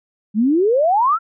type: exponential sweep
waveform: sine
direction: up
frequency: 200 to 1396.9 Hz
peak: -12 dBFS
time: 0.34-1.19 s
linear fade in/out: 50 ms
effects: none